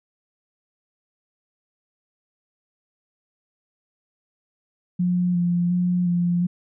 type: tone with vibrato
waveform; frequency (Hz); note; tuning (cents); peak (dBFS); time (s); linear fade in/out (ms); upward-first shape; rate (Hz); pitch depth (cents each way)
sine; 176.5; F3; +19; -18; 4.99-6.47; 10; square; 1.4; 19
effects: none